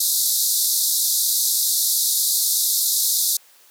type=band-pass noise; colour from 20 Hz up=white; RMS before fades=-20 dBFS; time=0-3.37 s; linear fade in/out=5 ms; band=3700 to 15000 Hz; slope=96 dB/octave; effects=white hiss -52 dBFS RMS until 3.7 s + high-pass 400 Hz 12 dB/octave